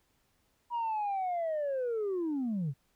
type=linear sweep; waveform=sine; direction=down; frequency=967 to 125.9 Hz; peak=-28 dBFS; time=0.7-2.74 s; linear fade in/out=50 ms; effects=tanh soft clip ceiling -28 dBFS + pink hiss -73 dBFS RMS until 2.95 s